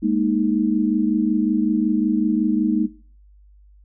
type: chord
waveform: sine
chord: Ab suspended second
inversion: none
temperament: equal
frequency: 207.7 / 233.1 / 311.1 Hz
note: Ab3 / Bb3 / Eb4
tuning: 0 / 0 / 0 cents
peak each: -21 dBFS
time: 0.02-2.87 s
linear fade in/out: 20 ms
effects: noise-tail reverb RT60 0.4 s tail -17 dB re dry + added 50 Hz sine -47 dBFS peak until 3.84 s